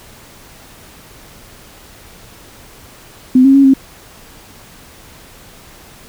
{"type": "tone with pitch steps", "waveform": "sine", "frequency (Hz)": [255.9, 270.4, 275.7, 268.3], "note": ["C4", "C#4", "C#4", "C4"], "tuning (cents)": [-38, -43, -9, 44], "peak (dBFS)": -4, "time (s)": [3.35, 3.738], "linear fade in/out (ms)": 5, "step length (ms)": 97, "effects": ["pink hiss -40 dBFS RMS until 6.08 s"]}